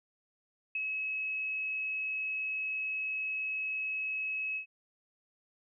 sine tone with ADSR envelope, 2571 Hz, E7, 44 cents flat, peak -30 dBFS, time 0.75-4.66 s, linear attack 4 ms, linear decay 30 ms, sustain -2 dB, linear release 98 ms, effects none

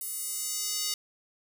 square tone with high-pass filter sweep, 415.3 Hz, G#4, in tune, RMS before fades -33 dBFS, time 0.01-0.94 s, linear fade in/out 2 ms, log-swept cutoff 11000 to 4500 Hz, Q 1.5, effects none

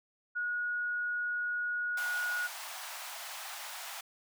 sine tone, 1451 Hz, F#6, 34 cents flat, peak -31 dBFS, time 0.35-2.48 s, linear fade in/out 20 ms
pink high-pass noise, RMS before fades -43 dBFS, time 1.97-4.01 s, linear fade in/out 5 ms, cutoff 670 Hz, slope 48 dB/octave
effects none

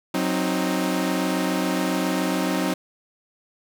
sawtooth chord, C diminished, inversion second, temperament equal with one note detuned, 185 / 263.9 / 311.1 Hz, Gb3 / C4 / Eb4, 0 / +15 / 0 cents, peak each -22 dBFS, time 0.14-2.74 s, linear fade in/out 5 ms, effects none

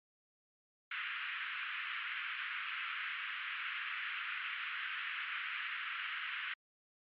pink band-pass noise, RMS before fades -41 dBFS, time 0.91-6.54 s, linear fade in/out 5 ms, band 1300 to 3000 Hz, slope 48 dB/octave, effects MP3 48 kbps

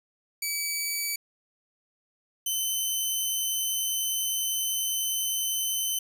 10% pulse tone pair in turn, 2291 / 3051 Hz, D7 / G7, -44 / -48 cents, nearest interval perfect fourth, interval 496 cents, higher second, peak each -19 / -18 dBFS, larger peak second, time 0.42-1.16 / 2.46-5.99 s, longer second, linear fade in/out 5 ms, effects none

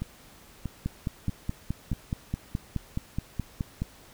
two click trains, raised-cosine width 5 ms, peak -16 / -19 dBFS, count 15 / 4, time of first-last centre 0.86-3.82 / 0.02-1.931 s, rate 4.73 / 1.57 Hz, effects pink hiss -53 dBFS RMS until 4.13 s

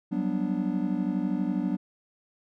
triangle chord, G major seventh, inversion third, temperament just, 183.75 / 196 / 245 / 294 Hz, F#3 / G3 / B3 / D4, -12 / 0 / -14 / +2 cents, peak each -29 dBFS, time 0.11-1.77 s, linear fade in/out 20 ms, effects none

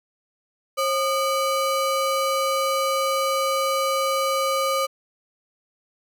square ring-modulated tone, 880 Hz, A5, in tune, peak -18 dBFS, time 0.77-4.87 s, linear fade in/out 20 ms, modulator 341 Hz, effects none

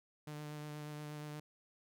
sawtooth tone with vibrato, 149.8 Hz, D3, 35 cents sharp, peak -40 dBFS, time 0.27-1.4 s, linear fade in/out 5 ms, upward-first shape sine, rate 8.4 Hz, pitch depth 15 cents each way, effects none

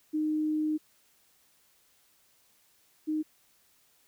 sine tone pair in turn, 307.7 / 309.1 Hz, D#4 / D#4, -19 / -11 cents, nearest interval unison, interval 8 cents, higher second, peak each -26 / -27 dBFS, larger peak first, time 0.13-0.78 / 3.07-3.23 s, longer first, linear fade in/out 20 ms, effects white hiss -66 dBFS RMS until 4.07 s

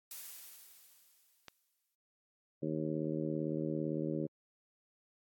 blue noise with exponential decay, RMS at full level -44 dBFS, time 0.11-1.95 s, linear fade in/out 2 ms, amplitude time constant 400 ms
click, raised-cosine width 0.2 ms, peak -29 dBFS, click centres 1.483 s
harmonic tone, 77.78 Hz, D#2, in tune, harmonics 2 / 3 / 4 / 5 / 6 / 7, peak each -39 / -41 / -38 / -41 / -46 / -43 dBFS, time 2.62-4.27 s, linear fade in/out 10 ms
effects AAC 64 kbps

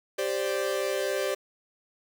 45% pulse chord, G suspended fourth, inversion none, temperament equal, 392 / 523.3 / 587.3 Hz, G4 / C5 / D5, 0 / 0 / 0 cents, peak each -31 dBFS, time 0.18-1.35 s, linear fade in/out 10 ms, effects 9-bit

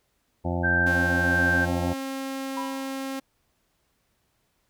harmonic tone, 87.31 Hz, F2, in tune, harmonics 1 / 2 / 3 / 4 / 6 / 7 / 8 / 9 / 10, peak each -28 / -31 / -33 / -34 / -36 / -36 / -37 / -38 / -38 dBFS, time 0.44-1.94 s, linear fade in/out 20 ms
sine tone with tremolo, 1568 Hz, G6, in tune, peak -20 dBFS, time 0.63-1.66 s, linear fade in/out 20 ms, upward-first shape sine, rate 1.5 Hz, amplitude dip 30%
sawtooth tone, 268.8 Hz, C4, 47 cents sharp, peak -26 dBFS, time 0.86-3.2 s, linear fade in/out 10 ms
triangle tone with exponential decay, 987.8 Hz, B5, in tune, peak -26 dBFS, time 2.57-3.08 s, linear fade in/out 2 ms, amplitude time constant 110 ms
effects pink hiss -71 dBFS RMS until 4.69 s

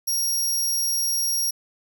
20% pulse tone, 5620 Hz, F8, 10 cents sharp, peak -16 dBFS, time 0.07-1.51 s, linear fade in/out 10 ms, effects none

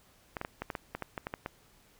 clicks, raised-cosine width 0.5 ms, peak -20 dBFS, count 12, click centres 0.368 / 0.414 / 0.449 / 0.62 / 0.702 / 0.752 / 0.95 / 1.023 / 1.178 / 1.269 / 1.339 / 1.461 s, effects pink hiss -63 dBFS RMS until 1.99 s

